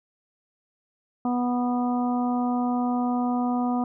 harmonic tone, 245.6 Hz, B3, 9 cents flat, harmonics 1 / 2 / 3 / 4 / 5, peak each -23 / -37 / -29 / -35 / -37 dBFS, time 1.25-3.84 s, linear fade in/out 2 ms, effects none

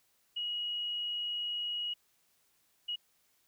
sine tone bursts at uneven times, 2900 Hz, F#7, 35 cents flat, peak -33 dBFS, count 2, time 0.36-1.94 / 2.88-2.96 s, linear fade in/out 10 ms, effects white hiss -72 dBFS RMS until 3.47 s

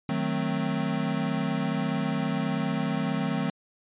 square chord, D# diminished seventh, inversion none, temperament equal, 155.56 / 185 / 220 / 261.6 Hz, D#3 / F#3 / A3 / C4, 0 / 0 / 0 / 0 cents, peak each -32 dBFS, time 0.09-3.5 s, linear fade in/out 2 ms, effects resampled to 8000 Hz

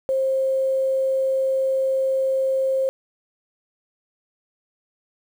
sine tone with quantisation, 531 Hz, C5, 25 cents sharp, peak -18 dBFS, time 0.09-2.89 s, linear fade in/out 0 ms, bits 8, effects none

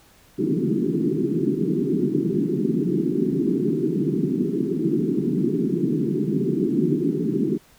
white band-pass noise, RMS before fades -22 dBFS, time 0.38-7.58 s, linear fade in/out 20 ms, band 140 to 400 Hz, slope 96 dB/octave, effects pink hiss -54 dBFS RMS until 7.78 s

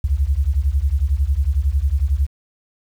sine beating tone pair, 64.2 / 75.2 Hz, C2 / D2, -32 / +42 cents, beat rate 11 Hz, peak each -18 dBFS, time 0.04-2.27 s, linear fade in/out 5 ms, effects 8-bit

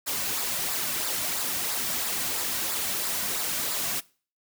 white noise with flanger, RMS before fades -29 dBFS, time 0.06-4.01 s, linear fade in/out 20 ms, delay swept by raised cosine 0.32 to 2.42 ms, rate 3 Hz, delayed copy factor -0.5, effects noise-tail reverb RT60 0.4 s tail -22 dB re dry

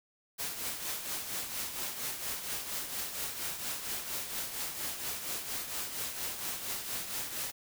white noise with tremolo, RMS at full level -35 dBFS, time 0.38-7.52 s, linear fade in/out 20 ms, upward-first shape triangle, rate 4.3 Hz, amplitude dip 60%, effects none

